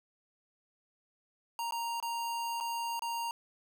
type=tone with dropouts; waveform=square; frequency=932.3 Hz; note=A#5; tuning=in tune; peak=-34 dBFS; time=1.59-3.31 s; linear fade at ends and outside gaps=1 ms; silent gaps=1.709-1.722 / 2.001-2.026 / 2.602-2.608 / 2.994-3.021 s; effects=none